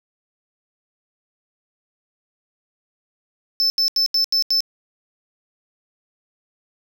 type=tone bursts; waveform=triangle; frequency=5274 Hz; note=E8; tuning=in tune; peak=-14 dBFS; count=6; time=3.6-4.605 s; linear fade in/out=0 ms; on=100 ms; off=81 ms; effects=none